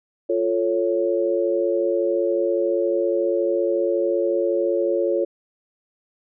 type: chord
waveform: sine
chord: F augmented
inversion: none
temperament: equal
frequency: 349.2 / 440 / 554.4 Hz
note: F4 / A4 / C#5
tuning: 0 / 0 / 0 cents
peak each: -22 / -24 / -22 dBFS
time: 0.29-5.25 s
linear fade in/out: 10 ms
effects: none